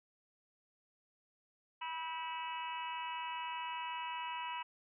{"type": "harmonic tone with a mistuned harmonic", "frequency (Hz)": 325.1, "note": "E4", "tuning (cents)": -24, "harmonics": [3, 4, 5, 6, 7, 8, 9], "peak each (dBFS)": [-40, -52, -54, -52, -53, -48, -49], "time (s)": [1.81, 4.63], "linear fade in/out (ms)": 10, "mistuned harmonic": 5, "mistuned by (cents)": -51, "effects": []}